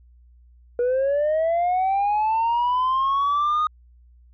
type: linear sweep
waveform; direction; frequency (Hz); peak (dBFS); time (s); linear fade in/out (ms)
sine; up; 477.6 to 1243; -16; 0.79-3.67; 2
effects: tanh soft clip ceiling -17 dBFS + added 60 Hz sine -49 dBFS peak until 4.33 s